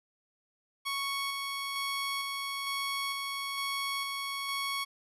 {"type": "tone with tremolo", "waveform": "15% pulse", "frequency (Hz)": 1108.7, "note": "C#6", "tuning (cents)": 0, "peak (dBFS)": -25, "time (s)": [0.85, 4.85], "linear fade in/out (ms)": 20, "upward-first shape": "square", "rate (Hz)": 1.1, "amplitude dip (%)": 25, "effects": ["resampled to 32000 Hz"]}